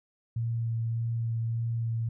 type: tone with vibrato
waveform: sine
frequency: 115.1 Hz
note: A#2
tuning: 22 cents flat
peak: -27 dBFS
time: 0.36-2.09 s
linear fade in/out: 5 ms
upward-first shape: sine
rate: 1.7 Hz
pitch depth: 13 cents each way
effects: none